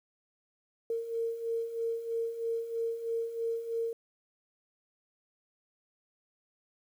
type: beating tone pair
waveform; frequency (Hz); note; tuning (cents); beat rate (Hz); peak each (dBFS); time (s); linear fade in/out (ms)
sine; 456.9 / 460; A#4 / A#4; -35 / -23; 3.1; -38 / -32; 0.9-3.93; 2
effects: 10-bit